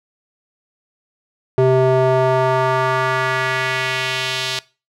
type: tone with band-pass filter sweep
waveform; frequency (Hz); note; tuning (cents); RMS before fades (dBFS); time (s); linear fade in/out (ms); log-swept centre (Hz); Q
square; 130; C3; -11; -17; 1.58-4.59; 0; 440 to 3900; 1.5
effects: noise-tail reverb RT60 0.3 s tail -21 dB re dry